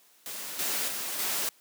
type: noise with level steps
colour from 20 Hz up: white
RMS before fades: -38 / -30 / -34 / -30 dBFS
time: 0.26-1.49 s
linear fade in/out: 0 ms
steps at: 0.59 / 0.88 / 1.19 s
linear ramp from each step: 2 ms
effects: white hiss -61 dBFS RMS until 1.6 s + high-pass 200 Hz 12 dB/octave